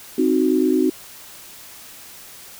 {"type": "chord", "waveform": "sine", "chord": "C diminished", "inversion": "none", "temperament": "equal", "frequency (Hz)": [261.6, 311.1, 370], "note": ["C4", "Eb4", "Gb4"], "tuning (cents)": [0, 0, 0], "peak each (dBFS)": -19, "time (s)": [0.18, 0.9], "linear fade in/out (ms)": 5, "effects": ["white hiss -41 dBFS RMS until 2.59 s"]}